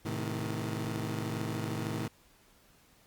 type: chord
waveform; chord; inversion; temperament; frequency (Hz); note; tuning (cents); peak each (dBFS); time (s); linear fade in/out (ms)
20% pulse; A diminished; none; just; 110 / 132 / 158.4; A2 / C3 / Eb3; 0 / +16 / +31; -31 / -35 / -33; 0.05-2.08; 5
effects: pink hiss -63 dBFS RMS until 3.06 s + Opus 48 kbps